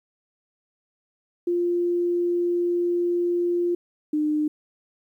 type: tone pair in turn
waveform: sine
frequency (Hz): 349.2 / 302.7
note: F4 / D#4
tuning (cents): 0 / -48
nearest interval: major second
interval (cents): 248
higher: first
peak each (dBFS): -20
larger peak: neither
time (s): 1.47-3.75 / 4.13-4.48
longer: first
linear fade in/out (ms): 5
effects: 10-bit